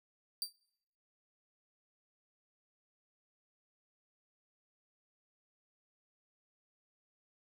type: tone with exponential decay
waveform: sawtooth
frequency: 4679 Hz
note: D8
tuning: 7 cents flat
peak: -28 dBFS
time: 0.42-0.53 s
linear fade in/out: 1 ms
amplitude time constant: 22 ms
effects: noise-tail reverb RT60 0.8 s tail -26 dB re dry